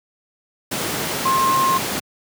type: tone in noise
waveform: sine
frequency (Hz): 1062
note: C6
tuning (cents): +25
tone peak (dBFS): -15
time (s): 1.25-1.78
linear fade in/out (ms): 10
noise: pink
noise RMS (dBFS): -23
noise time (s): 0.71-2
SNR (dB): +5
effects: high-pass 150 Hz 12 dB/octave